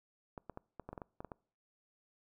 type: clicks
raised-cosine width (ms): 1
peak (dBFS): -30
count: 11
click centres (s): 0.378 / 0.497 / 0.574 / 0.797 / 0.89 / 0.93 / 0.978 / 1.018 / 1.205 / 1.247 / 1.318
effects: noise-tail reverb RT60 0.5 s tail -25 dB re dry